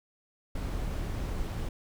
brown noise, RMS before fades -33 dBFS, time 0.55-1.69 s, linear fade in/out 5 ms, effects none

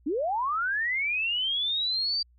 sine linear sweep, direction up, 261.1 to 4696 Hz, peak -25 dBFS, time 0.06-2.23 s, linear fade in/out 10 ms, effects added 60 Hz sine -57 dBFS peak until 2.38 s

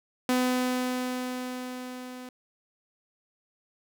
sawtooth tone with level ramp, 252.1 Hz, B3, 36 cents sharp, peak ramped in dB -18 to -36 dBFS, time 0.29-2.29 s, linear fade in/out 2 ms, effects none

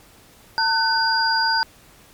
sine tone cluster, 898 / 1504 / 4813 Hz, A5 / F#6 / D8, +35 / +28 / +42 cents, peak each -21 dBFS, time 0.58-1.63 s, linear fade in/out 0 ms, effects pink hiss -50 dBFS RMS until 2.13 s + MP3 96 kbps

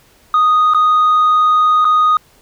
sine tone with dropouts, 1242 Hz, D#6, 3 cents flat, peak -6 dBFS, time 0.34-2.17 s, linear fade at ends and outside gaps 2 ms, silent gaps 0.737-0.746 / 1.846-1.851 s, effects tanh soft clip ceiling -7 dBFS + pink hiss -50 dBFS RMS until 2.41 s

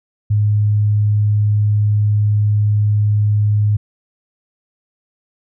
sine tone, 104.7 Hz, G#2, 15 cents sharp, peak -11 dBFS, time 0.3-3.77 s, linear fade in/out 10 ms, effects none

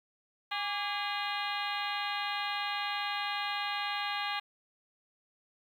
harmonic tone with a mistuned harmonic, 409 Hz, G#4, 26 cents flat, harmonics 2 / 3 / 4 / 5 / 6 / 7 / 8 / 9 / 10, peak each -37 / -39 / -40 / -41 / -42 / -42 / -43 / -44 / -44 dBFS, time 0.51-4.4 s, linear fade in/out 10 ms, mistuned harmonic 3, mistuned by -81 cents, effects 10-bit

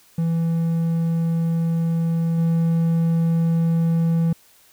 triangle tone with level steps, 165.7 Hz, E3, 9 cents sharp, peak -16 / -14 dBFS, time 0.18-4.33 s, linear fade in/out 5 ms, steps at 2.38 s, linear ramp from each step 2 ms, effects white hiss -54 dBFS RMS until 4.72 s

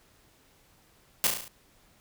white noise with echo, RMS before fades -23 dBFS, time 1.24-1.27 s, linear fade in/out 0 ms, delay 35 ms, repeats 6, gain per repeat -4 dB, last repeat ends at 1.48 s, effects pink hiss -62 dBFS RMS until 2 s

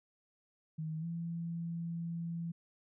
sine tone with pitch glide, 157.8 to 168.15 Hz, D#3 to E3, +25 to +35 cents, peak -36 dBFS, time 0.78-2.52 s, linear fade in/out 10 ms, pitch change +110 cents, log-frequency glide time 1-1.05 s, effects none

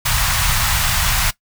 pink band-stop noise, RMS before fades -17 dBFS, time 0.05-1.31 s, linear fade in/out 10 ms, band 140 to 850 Hz, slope 24 dB/octave, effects noise-tail reverb RT60 0.1 s tail -18 dB re dry

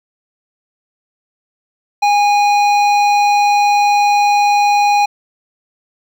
triangle tone with hard clipping, 821 Hz, G#5, 20 cents flat, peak -11 dBFS, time 2.02-5.06 s, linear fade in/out 10 ms, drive 16 dB, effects none

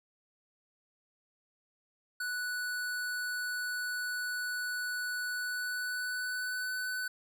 square tone with pitch glide, 1480 to 1501.5 Hz, F#6 to F#6, 0 to +25 cents, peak -34 dBFS, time 2.2-7.08 s, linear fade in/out 5 ms, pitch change +25 cents, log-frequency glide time 5.27-6.82 s, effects none

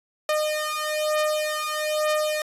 sawtooth beating tone pair, 610 / 611.1 Hz, D#5 / D#5, -34 / -31 cents, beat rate 1.1 Hz, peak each -22 / -22 dBFS, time 0.29-2.42 s, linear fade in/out 2 ms, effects resampled to 32000 Hz

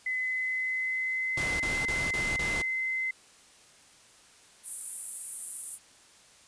sine tone with pitch glide, 2027 to 2058 Hz, B6 to C7, +45 to -29 cents, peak -28 dBFS, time 0.06-3.11 s, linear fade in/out 5 ms, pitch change +26 cents, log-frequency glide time 0.2-1.8 s
pink noise bursts, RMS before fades -35 dBFS, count 5, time 1.37-2.62 s, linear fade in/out 5 ms, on 230 ms, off 25 ms
pink high-pass noise, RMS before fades -32 dBFS, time 4.63-5.79 s, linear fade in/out 50 ms, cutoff 9100 Hz, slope 48 dB/octave
effects white hiss -57 dBFS RMS until 6.47 s + resampled to 22050 Hz

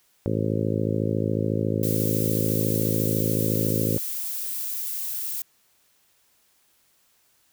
harmonic tone, 54 Hz, A1, 32 cents flat, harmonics 2 / 3 / 4 / 5 / 6 / 7 / 8 / 9 / 10, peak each -27 / -29 / -30 / -31 / -32 / -32 / -33 / -34 / -34 dBFS, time 0.26-3.98 s, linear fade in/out 0 ms
violet noise, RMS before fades -30 dBFS, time 1.83-5.42 s, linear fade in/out 2 ms
effects white hiss -64 dBFS RMS until 7.52 s

